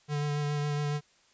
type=tone with vibrato; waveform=square; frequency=146.83 Hz; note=D3; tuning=in tune; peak=-29 dBFS; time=0.08-1.01 s; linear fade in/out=50 ms; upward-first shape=sine; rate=7.2 Hz; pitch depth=17 cents each way; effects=white hiss -64 dBFS RMS until 1.33 s + resampled to 16000 Hz